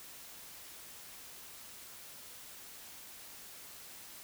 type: silence
effects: white hiss -51 dBFS RMS until 4.23 s